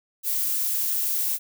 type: noise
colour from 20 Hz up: violet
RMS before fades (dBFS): -25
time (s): 0.23-1.39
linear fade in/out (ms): 50
effects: none